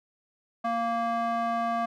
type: tone with band-pass filter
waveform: square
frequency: 231.9 Hz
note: A#3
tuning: 9 cents flat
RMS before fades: -28 dBFS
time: 0.64-1.86 s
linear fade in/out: 10 ms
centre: 910 Hz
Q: 3.9
effects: none